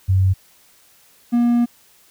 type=tone pair in turn; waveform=sine / triangle; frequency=94.7 / 238.6 Hz; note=F#2 / A#3; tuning=+41 / +41 cents; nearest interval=octave + major third; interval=1600 cents; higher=second; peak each=-12 / -11 dBFS; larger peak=second; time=0.08-0.34 / 1.32-1.66 s; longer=second; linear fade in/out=20 ms; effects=white hiss -53 dBFS RMS until 2.1 s